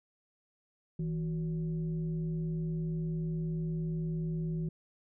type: tone with frequency modulation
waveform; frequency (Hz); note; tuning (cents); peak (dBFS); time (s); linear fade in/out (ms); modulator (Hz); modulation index
sine; 161.5; E3; -35; -31; 0.99-4.69; 5; 206; 0.45
effects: none